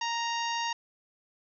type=harmonic tone; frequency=932.3 Hz; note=A#5; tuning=in tune; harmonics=1 / 2 / 3 / 4 / 5 / 6 / 7; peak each=-31 / -37 / -37 / -41 / -42 / -41 / -45 dBFS; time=0.01-0.73 s; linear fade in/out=5 ms; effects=none